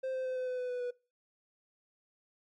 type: tone with pitch steps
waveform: triangle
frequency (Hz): 523.3 / 518.5 / 513.7 / 509 / 504.3 / 499.7 / 495.1 / 490.5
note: C5 / C5 / C5 / C5 / B4 / B4 / B4 / B4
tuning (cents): 0 / -16 / -32 / -48 / +36 / +20 / +4 / -12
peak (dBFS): -31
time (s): 0.03-0.91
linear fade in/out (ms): 10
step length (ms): 110
effects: noise-tail reverb RT60 0.3 s tail -22 dB re dry + MP3 48 kbps